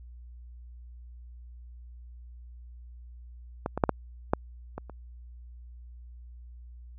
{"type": "clicks", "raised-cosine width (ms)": 1, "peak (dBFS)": [-15, -16, -6, -9, -8, -21, -29], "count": 7, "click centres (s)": [3.661, 3.776, 3.838, 3.893, 4.335, 4.78, 4.897], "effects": ["added 60 Hz sine -44 dBFS peak until 6.98 s"]}